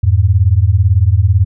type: beating tone pair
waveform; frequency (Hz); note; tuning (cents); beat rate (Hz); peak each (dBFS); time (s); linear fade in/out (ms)
sine; 85.8 / 103.8; F2 / G#2; -30 / 0; 18; -10; 0.03-1.45; 10
effects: none